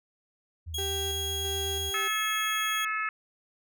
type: tone with vibrato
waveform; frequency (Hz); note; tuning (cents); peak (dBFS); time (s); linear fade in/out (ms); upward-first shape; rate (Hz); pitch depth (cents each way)
sine; 80.3; E2; -45; -35; 0.66-1.91; 20; sine; 8; 82
type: tone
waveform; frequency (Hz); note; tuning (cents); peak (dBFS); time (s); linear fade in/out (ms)
sawtooth; 3300; G#7; -12; -28; 0.74-2.85; 5
type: tone with tremolo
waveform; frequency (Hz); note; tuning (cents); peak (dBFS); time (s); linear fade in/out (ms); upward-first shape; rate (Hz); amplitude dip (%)
35% pulse; 392; G4; 0; -32; 0.78-2.08; 5; square; 1.5; 35
type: harmonic tone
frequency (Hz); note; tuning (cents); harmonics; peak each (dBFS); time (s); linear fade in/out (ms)
432.1; A4; -31; 3 / 4 / 5 / 6; -31 / -33 / -35 / -37; 1.94-3.09; 2
effects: none